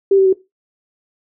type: tone with pitch steps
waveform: sine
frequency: 392 / 384.8 / 377.8 Hz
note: G4 / G4 / F#4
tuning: 0 / -32 / +36 cents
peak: -8 dBFS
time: 0.11-0.329 s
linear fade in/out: 5 ms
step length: 73 ms
effects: noise-tail reverb RT60 0.2 s tail -17 dB re dry